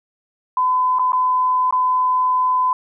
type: tone with dropouts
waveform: sine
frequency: 1012 Hz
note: B5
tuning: 42 cents sharp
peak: -14 dBFS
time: 0.57-2.73 s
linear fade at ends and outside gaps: 2 ms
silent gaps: 0.987-0.994 / 1.121-1.131 / 1.709-1.725 s
effects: none